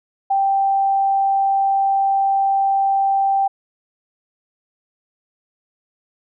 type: tone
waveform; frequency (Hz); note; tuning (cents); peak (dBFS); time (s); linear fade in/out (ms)
sine; 784; G5; 0; -14; 0.3-3.48; 10
effects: none